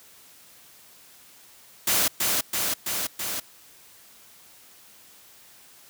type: noise with echo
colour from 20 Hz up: white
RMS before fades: -22 dBFS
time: 1.87-2.08 s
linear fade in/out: 5 ms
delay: 330 ms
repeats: 4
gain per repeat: -2 dB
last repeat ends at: 3.4 s
effects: white hiss -52 dBFS RMS until 5.89 s + high-pass 60 Hz 12 dB/octave